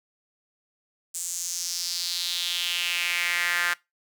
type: tone with high-pass filter sweep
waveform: sawtooth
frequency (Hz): 174.61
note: F3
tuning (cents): 0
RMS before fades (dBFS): -28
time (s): 1.14-3.74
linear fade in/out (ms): 10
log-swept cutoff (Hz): 7800 to 1600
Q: 3.5
effects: noise-tail reverb RT60 0.2 s tail -21 dB re dry